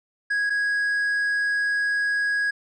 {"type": "tone pair in turn", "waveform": "triangle", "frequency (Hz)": [1656, 1656], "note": ["G#6", "G#6"], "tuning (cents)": [-5, -5], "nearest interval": "unison", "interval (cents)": 0, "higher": "neither", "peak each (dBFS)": -19, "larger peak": "neither", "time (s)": [[0.3, 0.5], [0.5, 2.51]], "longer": "second", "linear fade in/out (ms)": 10, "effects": ["resampled to 22050 Hz"]}